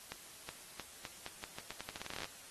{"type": "accelerating click train", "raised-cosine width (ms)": 0.2, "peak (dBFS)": -24, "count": 21, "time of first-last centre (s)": [0.12, 2.244], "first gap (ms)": 370, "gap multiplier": 0.83, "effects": ["white hiss -54 dBFS RMS until 2.5 s", "AAC 32 kbps"]}